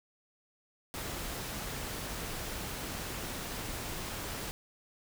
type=noise; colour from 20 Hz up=pink; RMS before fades=-39 dBFS; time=0.94-4.51 s; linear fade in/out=0 ms; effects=none